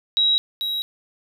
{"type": "tone pair in turn", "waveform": ["sine", "triangle"], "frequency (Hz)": [3851, 3851], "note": ["B7", "B7"], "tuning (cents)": [-44, -44], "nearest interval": "unison", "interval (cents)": 0, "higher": "neither", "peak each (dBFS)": [-15, -21], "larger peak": "first", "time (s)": [[0.17, 0.38], [0.61, 0.82]], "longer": "neither", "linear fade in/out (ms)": 0, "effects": []}